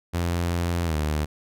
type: tone with pitch glide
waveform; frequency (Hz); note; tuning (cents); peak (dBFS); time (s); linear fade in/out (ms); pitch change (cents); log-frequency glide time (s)
sawtooth; 86.2 to 75.91; F2 to D#2; -22 to -42; -19; 0.13-1.26; 20; -220; 0.84-0.96
effects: none